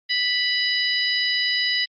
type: harmonic tone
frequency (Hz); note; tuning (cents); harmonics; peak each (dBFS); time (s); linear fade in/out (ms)
987.8; B5; 0; 2 / 3 / 4 / 5; -24 / -26 / -26 / -25; 0.09-1.86; 20
effects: Opus 32 kbps